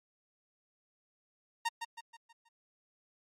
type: tone with echo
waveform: sawtooth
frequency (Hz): 925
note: A#5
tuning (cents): -14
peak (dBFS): -26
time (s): 1.65-1.69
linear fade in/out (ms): 10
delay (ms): 160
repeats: 5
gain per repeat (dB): -7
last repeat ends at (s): 2.49
effects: low-pass 9000 Hz 12 dB/octave + Opus 48 kbps